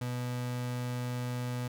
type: tone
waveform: 35% pulse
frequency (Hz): 123.6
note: B2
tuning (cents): +2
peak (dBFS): -31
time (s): 0.01-1.68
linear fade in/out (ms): 5
effects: none